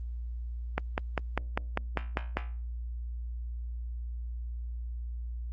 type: click train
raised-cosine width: 0.5 ms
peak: -12 dBFS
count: 9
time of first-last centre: 0.78-2.37 s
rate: 5.03 Hz
effects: added 59 Hz sine -34 dBFS peak until 5.52 s + Opus 24 kbps